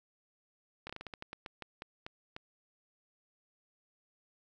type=slowing click train; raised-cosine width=0.3 ms; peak=-26 dBFS; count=14; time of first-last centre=0.87-2.364 s; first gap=25 ms; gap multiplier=1.23; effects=none